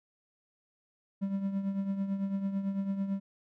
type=tone with tremolo; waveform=triangle; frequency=196 Hz; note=G3; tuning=in tune; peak=-25 dBFS; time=1.21-3.2 s; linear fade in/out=20 ms; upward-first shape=triangle; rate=9 Hz; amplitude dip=65%; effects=none